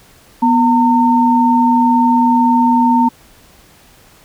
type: tone pair together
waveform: sine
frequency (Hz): 244.8 / 911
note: B3 / A#5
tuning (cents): -15 / -40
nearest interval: octave + major seventh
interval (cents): 2275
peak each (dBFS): -11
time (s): 0.42-3.09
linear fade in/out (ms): 10
effects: pink hiss -46 dBFS RMS until 4.24 s